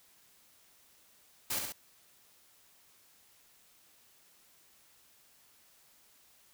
white noise with echo, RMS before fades -34 dBFS, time 1.5-1.59 s, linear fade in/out 5 ms, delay 67 ms, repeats 2, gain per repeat -4 dB, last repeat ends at 1.724 s, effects white hiss -64 dBFS RMS until 6.53 s

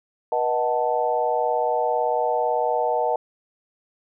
sine chord, B dominant seventh, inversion none, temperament equal with one note detuned, 484 / 622.3 / 740 / 880 Hz, B4 / D#5 / F#5 / A5, -35 / 0 / 0 / 0 cents, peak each -25 dBFS, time 0.32-3.16 s, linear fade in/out 2 ms, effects none

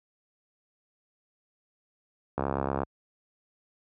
click train, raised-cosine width 1 ms, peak -14 dBFS, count 32, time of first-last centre 2.38-2.833 s, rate 68.4 Hz, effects high-pass 60 Hz 12 dB/octave

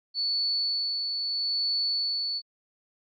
sine tone with tremolo, 4450 Hz, C#8, 6 cents sharp, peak -24 dBFS, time 0.14-2.42 s, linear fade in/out 50 ms, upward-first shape sine, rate 0.77 Hz, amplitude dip 35%, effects AAC 48 kbps

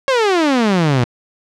sawtooth exponential sweep, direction down, 554.4 to 116.2 Hz, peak -8 dBFS, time 0.08-1.04 s, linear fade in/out 0 ms, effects low-pass 5000 Hz 12 dB/octave

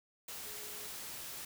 sine tone in noise, 421.4 Hz, G#4, 25 cents sharp, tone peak -56 dBFS, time 0.46-0.87 s, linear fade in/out 5 ms, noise white, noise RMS -45 dBFS, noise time 0.28-1.45 s, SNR -14 dB, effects none

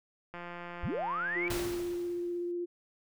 click train, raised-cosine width 0.5 ms, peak -28 dBFS, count 208, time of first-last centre 0.34-1.53 s, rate 174 Hz
sine linear sweep, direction up, 34.02 to 2349 Hz, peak -31 dBFS, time 0.83-1.48 s, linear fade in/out 0 ms
sine tone with vibrato, 349.2 Hz, F4, in tune, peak -32 dBFS, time 1.35-2.66 s, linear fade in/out 20 ms, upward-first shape sine, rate 16 Hz, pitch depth 10 cents each way
pink noise with exponential decay, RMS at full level -34 dBFS, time 1.5-2.52 s, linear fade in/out 5 ms, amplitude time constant 220 ms
effects none

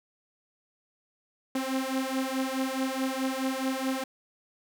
sawtooth beating tone pair, 261.6 / 266.3 Hz, C4 / C4, 0 / +31 cents, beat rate 4.7 Hz, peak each -27 dBFS, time 1.55-4.04 s, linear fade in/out 5 ms, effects none

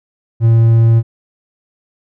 triangle tone, 114.4 Hz, A#2, 32 cents flat, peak -4 dBFS, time 0.4-1.03 s, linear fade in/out 50 ms, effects none

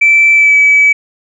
sine tone with pitch glide, 2327 to 2290 Hz, D7 to D7, -17 to -44 cents, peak -3 dBFS, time 0.01-0.93 s, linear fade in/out 10 ms, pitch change -27 cents, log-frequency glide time 0.33-0.56 s, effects tanh soft clip ceiling 0 dBFS

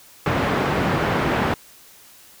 pink band-pass noise, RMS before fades -21 dBFS, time 0.26-1.54 s, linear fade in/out 2 ms, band 110 to 1900 Hz, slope 12 dB/octave, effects white hiss -48 dBFS RMS until 2.4 s

